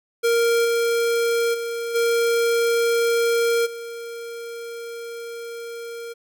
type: tone with level steps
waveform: square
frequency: 466.2 Hz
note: A#4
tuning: in tune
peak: -17 / -19 / -26 / -18 / -32 dBFS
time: 0.23-6.14 s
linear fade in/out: 20 ms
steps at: 0.64 / 1.53 / 1.94 / 3.65 s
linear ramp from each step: 20 ms
effects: none